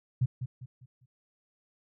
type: tone with echo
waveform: sine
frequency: 125.8 Hz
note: B2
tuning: 32 cents sharp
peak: -22 dBFS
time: 0.21-0.26 s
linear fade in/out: 10 ms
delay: 200 ms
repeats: 4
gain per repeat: -9 dB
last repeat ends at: 1.06 s
effects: none